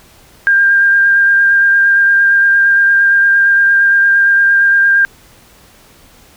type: tone with vibrato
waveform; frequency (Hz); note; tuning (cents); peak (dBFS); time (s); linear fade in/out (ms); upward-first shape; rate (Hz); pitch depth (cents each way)
sine; 1599; G6; +34; -6; 0.47-5.05; 0; sine; 8.7; 13
effects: pink hiss -44 dBFS RMS until 6.36 s